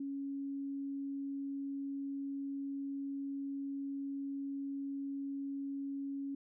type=tone; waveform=sine; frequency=277.2 Hz; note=C#4; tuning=in tune; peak=-37 dBFS; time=0-6.35 s; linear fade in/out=5 ms; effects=none